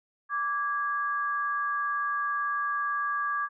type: tone pair together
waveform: sine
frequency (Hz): 1164.6 / 1647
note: D6 / G#6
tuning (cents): -15 / -15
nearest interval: tritone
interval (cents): 600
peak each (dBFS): -28 / -31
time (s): 0.29-3.49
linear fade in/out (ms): 50
effects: none